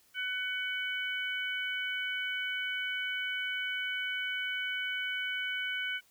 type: harmonic tone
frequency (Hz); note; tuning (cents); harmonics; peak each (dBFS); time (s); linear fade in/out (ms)
750; F#5; +23; 2 / 3 / 4; -35 / -37 / -38; 0.14-6.01; 50
effects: white hiss -66 dBFS RMS until 6.1 s